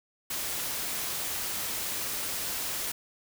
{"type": "noise", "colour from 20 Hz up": "white", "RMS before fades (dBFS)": -33, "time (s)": [0.3, 2.92], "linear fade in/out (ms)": 5, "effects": []}